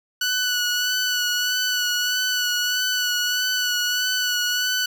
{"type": "tone with vibrato", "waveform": "15% pulse", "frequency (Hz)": 1480, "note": "F#6", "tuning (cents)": 0, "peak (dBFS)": -14, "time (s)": [0.21, 4.86], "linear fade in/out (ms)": 5, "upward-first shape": "sine", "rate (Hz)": 1.6, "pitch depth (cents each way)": 24, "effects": []}